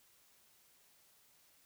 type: silence
effects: white hiss -68 dBFS RMS until 1.65 s